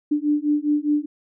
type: beating tone pair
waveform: sine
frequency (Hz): 293.7 / 298.6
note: D4 / D4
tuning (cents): 0 / +29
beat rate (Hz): 4.9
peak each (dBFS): -21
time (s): 0.11-1.06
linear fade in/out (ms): 10
effects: none